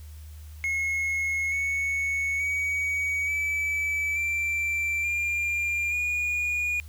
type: tone with pitch steps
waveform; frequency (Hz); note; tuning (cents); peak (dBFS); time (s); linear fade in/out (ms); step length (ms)
triangle; 2171 / 2214 / 2258 / 2303 / 2348 / 2395 / 2443; C#7 / C#7 / C#7 / D7 / D7 / D7 / D#7; -37 / -3 / +31 / -34 / -1 / +33 / -32; -23; 0.64-6.8; 0; 880
effects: added 76 Hz sine -40 dBFS peak until 6.88 s + white hiss -56 dBFS RMS until 6.88 s